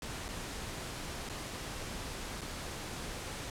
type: noise with dropouts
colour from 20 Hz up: pink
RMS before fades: -41 dBFS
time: 0.02-3.5 s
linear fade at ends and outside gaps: 2 ms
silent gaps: 0.283-0.287 / 1.29-1.296 / 2.411-2.415 s
effects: low-pass 10000 Hz 12 dB/octave